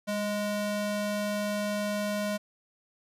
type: ring-modulated tone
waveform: square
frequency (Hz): 415.3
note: G#4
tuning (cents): 0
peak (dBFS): -26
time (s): 0.07-2.38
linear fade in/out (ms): 20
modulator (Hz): 211
effects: resampled to 32000 Hz + 11-bit